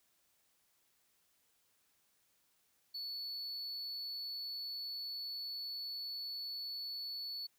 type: tone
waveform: triangle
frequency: 4435 Hz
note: C#8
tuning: in tune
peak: -39 dBFS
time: 2.94-7.47 s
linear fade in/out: 10 ms
effects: white hiss -75 dBFS RMS until 7.58 s